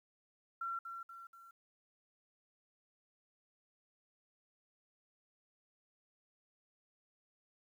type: tone with echo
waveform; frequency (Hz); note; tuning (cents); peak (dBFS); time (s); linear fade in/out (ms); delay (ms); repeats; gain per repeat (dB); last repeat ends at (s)
sine; 1361; F6; -45; -37; 0.61-0.79; 5; 240; 3; -6; 1.51
effects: 12-bit